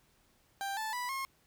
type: tone with pitch steps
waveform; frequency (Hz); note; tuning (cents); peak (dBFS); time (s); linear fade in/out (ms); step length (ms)
30% pulse; 789 / 876 / 985 / 1076; G5 / A5 / B5 / C6; +11 / -8 / -5 / +48; -32; 0.61-1.25; 0; 160
effects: pink hiss -69 dBFS RMS until 1.46 s